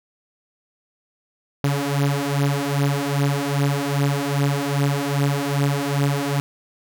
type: beating tone pair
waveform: sawtooth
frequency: 140.1 / 142.6 Hz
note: C#3 / C#3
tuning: +19 / +49 cents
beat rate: 2.5 Hz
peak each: -18 dBFS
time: 1.64-6.4 s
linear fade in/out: 0 ms
effects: none